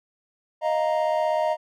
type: chord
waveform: triangle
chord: Eb suspended second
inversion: none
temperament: equal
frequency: 622.3 / 698.5 / 932.3 Hz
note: Eb5 / F5 / Bb5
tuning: 0 / 0 / 0 cents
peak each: -21 / -25 / -25 dBFS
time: 0.61-1.57 s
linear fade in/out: 50 ms
effects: none